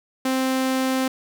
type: tone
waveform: sawtooth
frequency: 261.6 Hz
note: C4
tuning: in tune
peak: -16 dBFS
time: 0.25-1.08 s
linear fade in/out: 5 ms
effects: none